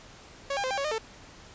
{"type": "tone with pitch steps", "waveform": "sawtooth", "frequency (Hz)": [556, 803, 518, 794, 556, 610, 444.3], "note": ["C#5", "G5", "C5", "G5", "C#5", "D#5", "A4"], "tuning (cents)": [5, 41, -17, 22, 5, -34, 17], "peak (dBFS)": -24, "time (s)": [0.5, 0.983], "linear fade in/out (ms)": 5, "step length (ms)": 69, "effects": ["pink hiss -50 dBFS RMS until 1.54 s", "resampled to 16000 Hz"]}